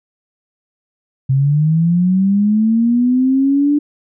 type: linear sweep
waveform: sine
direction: up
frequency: 130.81 to 295.1 Hz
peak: -10 dBFS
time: 1.29-3.79 s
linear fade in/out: 10 ms
effects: none